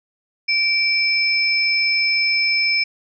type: tone pair together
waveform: sine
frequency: 2332 / 5219 Hz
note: D7 / E8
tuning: -13 / -18 cents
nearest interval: octave + major second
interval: 1395 cents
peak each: -17 / -20 dBFS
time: 0.48-2.84 s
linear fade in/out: 10 ms
effects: none